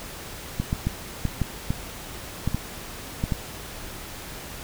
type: clicks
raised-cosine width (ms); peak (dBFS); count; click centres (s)
5; -11; 10; 0.6 / 0.729 / 0.87 / 1.253 / 1.417 / 1.705 / 2.476 / 2.546 / 3.239 / 3.322
effects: pink hiss -38 dBFS RMS until 4.63 s